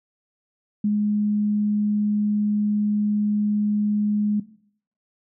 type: tone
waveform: sine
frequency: 208.7 Hz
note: G#3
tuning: 9 cents sharp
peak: -18 dBFS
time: 0.84-4.4 s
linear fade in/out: 5 ms
effects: noise-tail reverb RT60 0.6 s tail -17 dB re dry